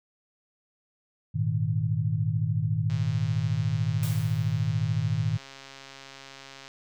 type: chord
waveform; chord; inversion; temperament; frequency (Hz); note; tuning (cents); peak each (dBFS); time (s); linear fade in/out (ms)
sine; Ab suspended second; none; equal with one note detuned; 103.83 / 117.56 / 155.56; Ab2 / Bb2 / Eb3; 0 / +15 / 0; -28; 1.34-5.38; 20
type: click train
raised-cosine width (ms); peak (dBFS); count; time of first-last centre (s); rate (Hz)
0.2; -27; 515; 2.9-6.679; 136
type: noise with exponential decay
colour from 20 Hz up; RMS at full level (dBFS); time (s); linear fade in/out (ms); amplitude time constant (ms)
white; -37; 4.03-4.72; 1; 150
effects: none